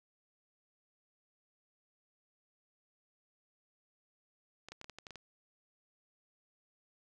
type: clicks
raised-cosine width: 0.2 ms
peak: -30 dBFS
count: 9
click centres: 4.686 / 4.72 / 4.814 / 4.844 / 4.897 / 4.986 / 5.068 / 5.107 / 5.157 s
effects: none